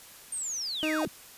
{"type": "linear sweep", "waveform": "sine", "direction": "down", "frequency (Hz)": [8880, 95], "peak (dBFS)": -31, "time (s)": [0.32, 1.08], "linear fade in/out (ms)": 5}
{"type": "tone", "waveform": "30% pulse", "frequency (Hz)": 311.1, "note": "D#4", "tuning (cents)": 0, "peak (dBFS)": -25, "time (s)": [0.83, 1.05], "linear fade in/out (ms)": 0}
{"effects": ["white hiss -50 dBFS RMS until 1.37 s", "resampled to 32000 Hz"]}